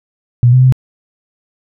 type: tone with pitch steps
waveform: sine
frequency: 121.3 / 128 / 129.2 Hz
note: B2 / C3 / C3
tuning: -31 / -38 / -21 cents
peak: -4 dBFS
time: 0.43-0.724 s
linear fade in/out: 0 ms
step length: 98 ms
effects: none